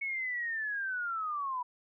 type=linear sweep; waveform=sine; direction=down; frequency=2217 to 970 Hz; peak=-32 dBFS; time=0.01-1.63 s; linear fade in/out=10 ms; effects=none